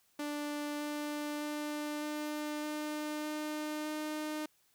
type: tone with pitch steps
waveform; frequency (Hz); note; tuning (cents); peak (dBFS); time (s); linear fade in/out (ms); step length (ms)
sawtooth; 294.2 / 296.1 / 298 / 299.9 / 301.8 / 303.7 / 305.6; D4 / D4 / D4 / D4 / D4 / D#4 / D#4; +3 / +14 / +25 / +36 / +47 / -42 / -31; -32; 0.19-4.46; 5; 610
effects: white hiss -71 dBFS RMS until 4.74 s